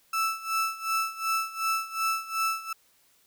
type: tone with tremolo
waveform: 35% pulse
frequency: 1318.5 Hz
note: E6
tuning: in tune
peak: -22 dBFS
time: 0.13-2.73 s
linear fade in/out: 5 ms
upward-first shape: sine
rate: 2.7 Hz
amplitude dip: 85%
effects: white hiss -64 dBFS RMS until 3.26 s